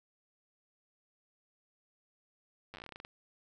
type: slowing click train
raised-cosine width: 0.3 ms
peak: -30 dBFS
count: 14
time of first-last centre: 2.74-3.049 s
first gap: 9 ms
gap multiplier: 1.15
effects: 12-bit